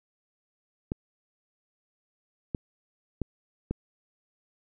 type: clicks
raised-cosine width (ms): 3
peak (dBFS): -16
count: 4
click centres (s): 0.919 / 2.548 / 3.217 / 3.71
effects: none